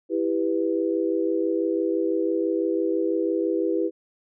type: chord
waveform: sine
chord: E minor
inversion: none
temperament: just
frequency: 329.6 / 395.6 / 494.4 Hz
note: E4 / G4 / B4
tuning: 0 / +16 / +2 cents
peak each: -24 / -26 / -27 dBFS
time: 0.09-3.91 s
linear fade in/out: 50 ms
effects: none

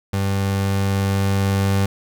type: tone with level ramp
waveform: 30% pulse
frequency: 98 Hz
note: G2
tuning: in tune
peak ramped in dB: -16 to -13 dBFS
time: 0.13-1.86 s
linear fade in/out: 5 ms
effects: none

